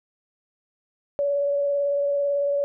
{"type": "tone with vibrato", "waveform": "sine", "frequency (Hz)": 568, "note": "C#5", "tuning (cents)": 42, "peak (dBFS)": -20, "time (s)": [1.19, 2.64], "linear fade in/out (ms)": 0, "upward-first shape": "sine", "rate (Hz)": 18, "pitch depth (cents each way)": 15, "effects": []}